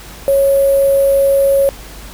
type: tone with sample-and-hold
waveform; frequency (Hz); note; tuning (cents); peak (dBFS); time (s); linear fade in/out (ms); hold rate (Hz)
sine; 551; C#5; -11; -8; 0.28-1.69; 0; 11025
effects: added 50 Hz sine -34 dBFS peak until 2.13 s + pink hiss -35 dBFS RMS until 2.13 s